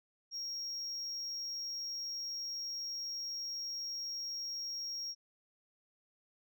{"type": "tone", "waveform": "sine", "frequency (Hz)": 5588, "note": "F8", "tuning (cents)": 0, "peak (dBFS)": -35, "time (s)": [0.31, 5.15], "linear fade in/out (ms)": 50, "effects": ["tanh soft clip ceiling -37 dBFS"]}